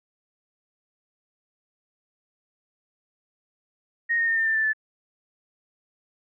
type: tone with pitch steps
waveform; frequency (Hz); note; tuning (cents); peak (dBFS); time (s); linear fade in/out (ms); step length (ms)
sine; 1864.7 / 1844.3 / 1824.2 / 1804.3 / 1784.6 / 1765.1 / 1745.9; A#6 / A#6 / A#6 / A6 / A6 / A6 / A6; 0 / -19 / -38 / +43 / +24 / +5 / -14; -20; 4.09-4.734; 20; 92
effects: none